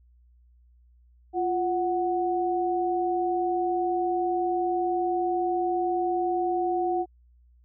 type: tone pair together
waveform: sine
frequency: 348.8 / 739 Hz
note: F4 / F#5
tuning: -2 / -2 cents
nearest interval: octave + minor second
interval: 1300 cents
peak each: -26 dBFS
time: 1.33-7.06 s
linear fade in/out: 50 ms
effects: added 60 Hz sine -55 dBFS peak until 7.64 s